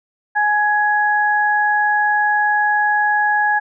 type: tone pair together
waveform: sine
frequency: 837.7 / 1670 Hz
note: G#5 / G#6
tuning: +15 / +9 cents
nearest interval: octave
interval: 1194 cents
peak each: -16 dBFS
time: 0.35-3.6 s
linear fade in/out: 20 ms
effects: none